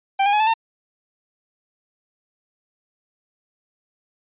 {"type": "tone with pitch steps", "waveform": "45% pulse", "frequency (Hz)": [784, 812.6, 842.2, 872.9, 904.8], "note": ["G5", "G#5", "G#5", "A5", "A5"], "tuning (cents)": [0, -38, 24, -14, 48], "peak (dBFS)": -15, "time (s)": [0.19, 0.54], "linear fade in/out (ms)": 10, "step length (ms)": 70, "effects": ["resampled to 8000 Hz"]}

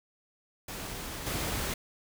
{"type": "noise with level steps", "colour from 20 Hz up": "pink", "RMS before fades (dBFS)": [-39, -33], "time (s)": [0.68, 1.74], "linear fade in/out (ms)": 5, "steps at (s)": 1.26, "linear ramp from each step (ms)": 10, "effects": []}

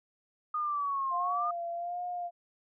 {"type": "exponential two-way sweep", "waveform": "sine", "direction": "down then up", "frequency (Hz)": [1234, 1046.5, 1234], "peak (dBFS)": -29, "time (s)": [0.54, 1.51], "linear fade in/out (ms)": 5, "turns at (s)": 1.16}
{"type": "tone with vibrato", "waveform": "sine", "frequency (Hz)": 698.5, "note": "F5", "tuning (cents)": 0, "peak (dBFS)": -33, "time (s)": [1.1, 2.31], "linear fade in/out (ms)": 50, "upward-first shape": "sine", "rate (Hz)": 1.3, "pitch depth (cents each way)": 39}
{"effects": []}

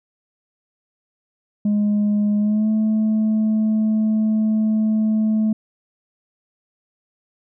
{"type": "tone with pitch glide", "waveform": "sine", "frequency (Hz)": [207.7, 217.1], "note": ["G#3", "A3"], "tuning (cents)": [0, -23], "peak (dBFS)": -13, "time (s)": [1.65, 5.53], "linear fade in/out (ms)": 5, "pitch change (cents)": 77, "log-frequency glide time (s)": [2.39, 2.69], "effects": ["tanh soft clip ceiling -14 dBFS"]}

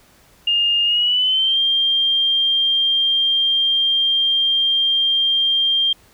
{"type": "tone with pitch glide", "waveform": "sine", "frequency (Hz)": [2826, 3190], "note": ["F7", "G7"], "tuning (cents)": [20, 30], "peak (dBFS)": -14, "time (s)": [0.47, 5.93], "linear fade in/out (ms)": 5, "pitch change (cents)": 210, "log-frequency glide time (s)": [0.84, 1.59], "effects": ["pink hiss -52 dBFS RMS until 6.13 s"]}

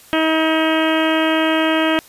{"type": "harmonic tone", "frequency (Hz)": 318.3, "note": "D#4", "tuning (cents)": 39, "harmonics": [1, 2, 3, 4, 5, 6, 7, 8, 9, 10], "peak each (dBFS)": [-17, -20, -25, -25, -25, -27, -30, -27, -28, -27], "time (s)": [0.13, 1.99], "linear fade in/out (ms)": 0, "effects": ["white hiss -45 dBFS RMS until 2.08 s", "resampled to 32000 Hz"]}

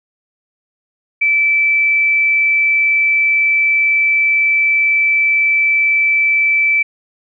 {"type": "tone", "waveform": "sine", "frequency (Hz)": 2319, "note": "D7", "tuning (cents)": -22, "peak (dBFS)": -10, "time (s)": [1.21, 6.83], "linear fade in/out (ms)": 10, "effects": []}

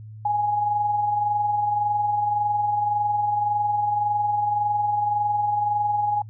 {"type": "tone with amplitude modulation", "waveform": "sine", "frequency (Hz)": 830.6, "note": "G#5", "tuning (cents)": 0, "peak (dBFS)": -18, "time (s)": [0.25, 6.22], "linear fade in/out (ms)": 5, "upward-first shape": "sine", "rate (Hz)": 21.8, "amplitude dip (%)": 40, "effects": ["noise-tail reverb RT60 0.1 s tail -26 dB re dry", "added 108 Hz sine -37 dBFS peak until 6.29 s"]}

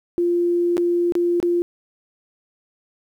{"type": "tone with dropouts", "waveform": "sine", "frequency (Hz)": 347.6, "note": "F4", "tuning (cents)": -8, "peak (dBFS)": -16, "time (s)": [0.18, 1.62], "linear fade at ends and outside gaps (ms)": 0, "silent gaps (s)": [[0.769, 0.779], [1.122, 1.153], [1.401, 1.428]], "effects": ["9-bit"]}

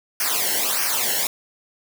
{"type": "noise with flanger", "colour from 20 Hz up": "white", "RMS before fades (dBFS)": -22, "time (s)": [0.2, 1.27], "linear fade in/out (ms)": 2, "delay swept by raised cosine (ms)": [0.26, 0.84], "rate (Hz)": 1.6, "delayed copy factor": -0.85, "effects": []}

